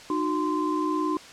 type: tone cluster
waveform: sine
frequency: 305.7 / 364.8 / 1036 Hz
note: D#4 / F#4 / C6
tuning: -30 / -24 / -17 cents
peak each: -26 / -30 / -28 dBFS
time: 0.1-1.17 s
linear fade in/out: 2 ms
effects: white hiss -45 dBFS RMS until 1.32 s + low-pass 6000 Hz 12 dB/octave